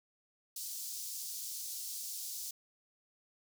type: high-pass noise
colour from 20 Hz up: pink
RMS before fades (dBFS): -42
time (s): 0.56-2.51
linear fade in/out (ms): 5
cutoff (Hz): 4900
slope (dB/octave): 24
effects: none